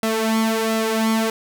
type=tone with flanger; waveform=sawtooth; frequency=222.2 Hz; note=A3; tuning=17 cents sharp; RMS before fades=-20 dBFS; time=0.03-1.3 s; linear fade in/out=2 ms; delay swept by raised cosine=1.5 to 3.6 ms; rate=1.4 Hz; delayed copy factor=+0.7; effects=none